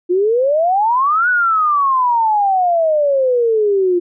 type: exponential two-way sweep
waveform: sine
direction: up then down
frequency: 345.8 to 1495 to 345.8 Hz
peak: -11 dBFS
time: 0.09-4 s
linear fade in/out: 20 ms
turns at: 1.29 s
effects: none